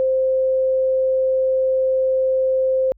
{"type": "tone", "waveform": "sine", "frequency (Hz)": 523.3, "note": "C5", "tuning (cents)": 0, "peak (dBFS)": -15, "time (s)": [0, 2.92], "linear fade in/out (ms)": 0, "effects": ["added 50 Hz sine -49 dBFS peak until 2.97 s"]}